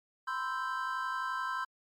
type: chord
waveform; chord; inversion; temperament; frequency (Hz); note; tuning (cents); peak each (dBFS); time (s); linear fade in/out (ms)
triangle; C major seventh; third; equal with one note detuned; 987.8 / 1039.3 / 1318.5 / 1568; B5 / C6 / E6 / G6; 0 / -12 / 0 / 0; -40 / -34 / -37 / -36; 0.27-1.65; 10
effects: MP3 96 kbps